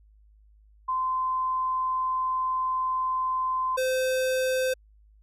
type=tone pair in turn; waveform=sine / square; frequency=1033 / 516.5 Hz; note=C6 / C5; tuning=-22 / -22 cents; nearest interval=octave; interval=1200 cents; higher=first; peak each=-24 dBFS; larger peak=neither; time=0.88-3.77 / 3.77-4.74 s; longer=first; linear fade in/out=10 ms; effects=added 52 Hz sine -54 dBFS peak until 5.22 s + resampled to 32000 Hz